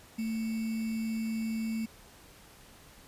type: tone with sample-and-hold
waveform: sine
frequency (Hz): 223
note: A3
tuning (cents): +23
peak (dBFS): -30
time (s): 0.18-1.86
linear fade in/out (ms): 10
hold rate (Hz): 2450
effects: pink hiss -55 dBFS RMS until 3.07 s + resampled to 32000 Hz